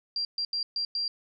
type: tone bursts at uneven times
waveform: sine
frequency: 4744 Hz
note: D8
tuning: 17 cents sharp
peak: -27 dBFS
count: 5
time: 0.16-0.25 / 0.38-0.45 / 0.53-0.63 / 0.76-0.85 / 0.95-1.08 s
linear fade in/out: 2 ms
effects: none